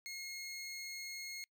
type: tone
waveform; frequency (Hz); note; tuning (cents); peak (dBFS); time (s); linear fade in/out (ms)
20% pulse; 2157; C#7; -48; -38; 0.06-1.44; 0
effects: noise-tail reverb RT60 0.1 s tail -26 dB re dry